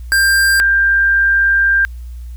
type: tone pair in turn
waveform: square / sine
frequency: 1589 / 1589 Hz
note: G6 / G6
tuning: +23 / +23 cents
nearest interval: unison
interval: 0 cents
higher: neither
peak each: -10 / -9 dBFS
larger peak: second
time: 0.12-0.6 / 0.6-1.85 s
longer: second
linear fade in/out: 0 ms
effects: added 60 Hz sine -26 dBFS peak until 2.36 s + white hiss -53 dBFS RMS until 2.36 s